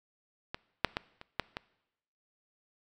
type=clicks; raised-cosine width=0.3 ms; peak=-20 / -7 / -14 / -29 / -12 / -19 dBFS; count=6; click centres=0.545 / 0.847 / 0.969 / 1.214 / 1.397 / 1.569 s; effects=noise-tail reverb RT60 0.9 s tail -22 dB re dry